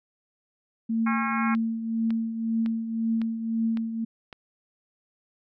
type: tone with tremolo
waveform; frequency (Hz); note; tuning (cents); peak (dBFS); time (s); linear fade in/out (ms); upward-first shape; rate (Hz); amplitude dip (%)
sine; 226.1; A3; +47; -21; 0.89-4.05; 10; triangle; 1.9; 65
type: harmonic tone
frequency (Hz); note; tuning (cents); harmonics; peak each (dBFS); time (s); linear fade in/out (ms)
271.6; C#4; -35; 3 / 4 / 5 / 6 / 7 / 8 / 9; -34 / -30 / -32 / -34 / -41 / -34 / -40; 1.06-1.55; 10
type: click train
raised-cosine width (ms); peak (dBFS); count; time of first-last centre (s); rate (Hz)
0.3; -24; 6; 1.55-4.328; 1.8
effects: none